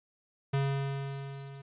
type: tone with level ramp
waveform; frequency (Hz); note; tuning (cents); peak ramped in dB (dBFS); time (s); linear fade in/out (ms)
square; 138; C#3; -7; -26 to -45; 0.53-1.62; 10
effects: resampled to 8000 Hz + 11-bit